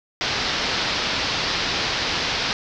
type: low-pass noise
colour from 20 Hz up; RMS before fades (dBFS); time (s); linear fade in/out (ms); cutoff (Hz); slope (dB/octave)
white; -24; 0.21-2.53; 0; 5300; 48
effects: none